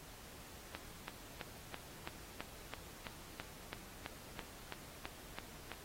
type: click train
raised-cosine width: 0.3 ms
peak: -26 dBFS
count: 16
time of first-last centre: 0.75-5.717 s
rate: 3.02 Hz
effects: pink hiss -55 dBFS RMS until 5.84 s + AAC 48 kbps